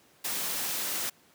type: noise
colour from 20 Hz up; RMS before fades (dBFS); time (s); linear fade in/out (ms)
white; -32; 0.24-1.1; 10
effects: pink hiss -61 dBFS RMS until 1.34 s + high-pass 150 Hz 12 dB/octave

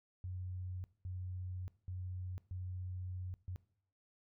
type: tone bursts at uneven times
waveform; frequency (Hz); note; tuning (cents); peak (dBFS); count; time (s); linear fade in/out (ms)
sine; 91.5; F#2; -19; -40; 5; 0.24-0.84 / 1.05-1.68 / 1.88-2.38 / 2.51-3.34 / 3.48-3.56; 0
effects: noise-tail reverb RT60 0.6 s tail -19 dB re dry

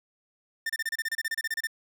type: tone bursts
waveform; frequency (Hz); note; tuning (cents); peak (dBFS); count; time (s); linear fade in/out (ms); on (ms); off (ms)
45% pulse; 1800; A6; +39; -27; 16; 0.66-1.671; 5; 36; 29
effects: none

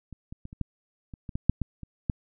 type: clicks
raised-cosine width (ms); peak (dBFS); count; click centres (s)
5; -29 / -27 / -26 / -30 / -16 / -28 / -24 / -17 / -6 / -15 / -27 / -13; 12; 0.127 / 0.325 / 0.454 / 0.529 / 0.613 / 1.138 / 1.292 / 1.355 / 1.496 / 1.617 / 1.833 / 2.098
effects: none

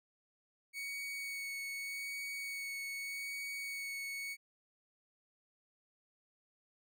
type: tone with vibrato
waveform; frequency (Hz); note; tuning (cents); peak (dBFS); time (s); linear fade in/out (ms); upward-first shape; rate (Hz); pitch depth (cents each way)
40% pulse; 2230; C#7; +10; -39; 0.73-4.37; 50; sine; 0.83; 11
effects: none

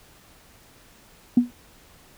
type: tone with exponential decay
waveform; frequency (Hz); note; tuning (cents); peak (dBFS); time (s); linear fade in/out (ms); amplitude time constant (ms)
sine; 243.3; B3; -26; -8; 1.37-1.51; 5; 29
effects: tanh soft clip ceiling -6 dBFS + pink hiss -53 dBFS RMS until 2.17 s

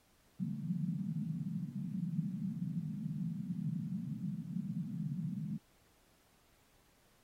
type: band-pass noise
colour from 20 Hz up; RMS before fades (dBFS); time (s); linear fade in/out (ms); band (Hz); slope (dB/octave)
pink; -39; 0.39-5.58; 10; 150 to 210; 48
effects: pink hiss -70 dBFS RMS until 7.23 s + AAC 48 kbps

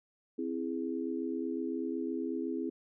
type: chord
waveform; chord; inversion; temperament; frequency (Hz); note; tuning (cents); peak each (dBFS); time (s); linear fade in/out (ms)
sine; C augmented; none; equal; 261.6 / 329.6 / 415.3; C4 / E4 / G#4; 0 / 0 / 0; -36 / -36 / -39; 0.38-2.7; 10
effects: none

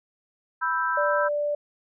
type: chord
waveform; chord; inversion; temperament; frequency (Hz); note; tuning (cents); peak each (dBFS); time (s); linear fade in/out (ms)
sine; E minor; second; equal; 987.8 / 1318.5 / 1568; B5 / E6 / G6; 0 / 0 / 0; -27; 0.61-1.29; 20
type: tone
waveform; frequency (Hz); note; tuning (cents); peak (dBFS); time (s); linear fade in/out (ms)
sine; 587.3; D5; 0; -23; 0.97-1.55; 5
effects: none

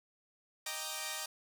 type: chord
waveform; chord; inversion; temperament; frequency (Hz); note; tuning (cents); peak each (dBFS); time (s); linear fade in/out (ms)
5% pulse; Eb major seventh; none; equal; 622.3 / 784 / 932.3 / 1174.7; Eb5 / G5 / Bb5 / D6; 0 / 0 / 0 / 0; -32; 0.66-1.26; 5
effects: none

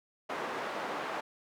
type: band-pass noise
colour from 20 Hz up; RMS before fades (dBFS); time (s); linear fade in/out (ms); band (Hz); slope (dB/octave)
white; -37; 0.29-1.21; 10; 310 to 1200; 12
effects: none

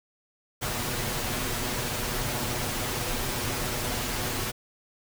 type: noise with comb filter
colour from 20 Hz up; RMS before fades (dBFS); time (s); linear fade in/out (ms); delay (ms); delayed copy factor
pink; -30; 0.61-4.52; 20; 8.2; +0.55
effects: none

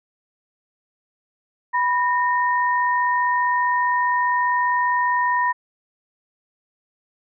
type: tone pair together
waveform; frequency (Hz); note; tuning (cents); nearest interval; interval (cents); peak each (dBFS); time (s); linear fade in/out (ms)
sine; 985 / 1840.2; B5 / A#6; -5 / -23; major seventh; 1082; -18 / -23; 1.73-5.53; 20
effects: none

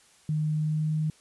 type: tone with pitch glide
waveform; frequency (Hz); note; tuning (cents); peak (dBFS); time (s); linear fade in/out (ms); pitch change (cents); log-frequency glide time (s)
sine; 153.6 to 155.21; D#3 to D#3; -22 to -4; -24; 0.29-1.1; 2; +18; 0.54-0.93
effects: white hiss -59 dBFS RMS until 1.2 s + resampled to 24000 Hz

